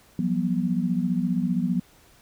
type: tone cluster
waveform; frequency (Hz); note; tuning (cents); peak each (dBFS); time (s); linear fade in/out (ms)
sine; 173.7 / 188.8 / 242.5; F3 / F#3 / B3; -9 / +35 / -31; -26; 0.19-1.8; 2
effects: pink hiss -56 dBFS RMS until 2.21 s